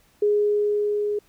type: tone with level ramp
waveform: sine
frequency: 415.3 Hz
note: G#4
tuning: in tune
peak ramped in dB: -16 to -22 dBFS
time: 0.22-1.19 s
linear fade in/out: 5 ms
effects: pink hiss -60 dBFS RMS until 1.28 s